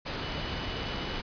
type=tone in noise; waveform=sine; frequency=2960 Hz; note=F#7; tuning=in tune; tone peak=-43 dBFS; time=0.2-1.2 s; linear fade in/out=20 ms; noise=pink; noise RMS=-34 dBFS; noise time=0.05-1.22 s; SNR=-12 dB; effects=resampled to 11025 Hz